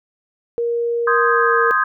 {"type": "tone with pitch glide", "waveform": "sine", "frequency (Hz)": [470.4, 464.2], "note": ["A#4", "A#4"], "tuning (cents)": [16, -7], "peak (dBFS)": -17, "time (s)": [0.58, 1.71], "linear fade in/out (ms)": 0, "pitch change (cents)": -23, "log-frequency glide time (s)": [1.23, 1.59]}
{"type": "chord", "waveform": "sine", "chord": "Ab major seventh", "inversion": "first", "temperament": "equal", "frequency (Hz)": [1046.5, 1244.5, 1568, 1661.2], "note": ["C6", "Eb6", "G6", "Ab6"], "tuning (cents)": [0, 0, 0, 0], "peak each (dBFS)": [-21, -17, -20, -21], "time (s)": [1.07, 1.84], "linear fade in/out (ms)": 5}
{"effects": []}